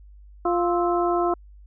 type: harmonic tone with a mistuned harmonic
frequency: 349.2 Hz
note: F4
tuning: in tune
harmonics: 1 / 2 / 3 / 4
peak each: -22 / -24 / -28 / -29 dBFS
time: 0.45-1.34 s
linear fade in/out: 5 ms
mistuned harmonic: 4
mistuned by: -110 cents
effects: added 50 Hz sine -44 dBFS peak until 1.66 s